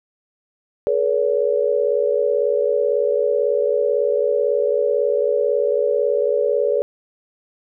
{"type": "tone cluster", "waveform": "sine", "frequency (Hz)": [426, 484.1, 568], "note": ["G#4", "B4", "C#5"], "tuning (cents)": [44, -35, 42], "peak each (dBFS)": -20, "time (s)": [0.87, 6.82], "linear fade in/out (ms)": 0, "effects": []}